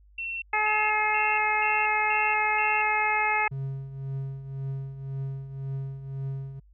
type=tone bursts; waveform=sine; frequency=2708 Hz; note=E7; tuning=46 cents sharp; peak=-30 dBFS; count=6; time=0.18-2.82 s; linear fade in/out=5 ms; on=240 ms; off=240 ms
type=harmonic tone; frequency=426.5 Hz; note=G#4; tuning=46 cents sharp; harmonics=1 / 2 / 3 / 4 / 5 / 6; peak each=-38 / -26 / -32 / -32 / -27 / -30 dBFS; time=0.53-3.48 s; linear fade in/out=5 ms
type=tone with tremolo; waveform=triangle; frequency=135.7 Hz; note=C#3; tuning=36 cents flat; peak=-26 dBFS; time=3.51-6.6 s; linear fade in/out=10 ms; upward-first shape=triangle; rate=1.9 Hz; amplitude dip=70%
effects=added 50 Hz sine -53 dBFS peak until 6.73 s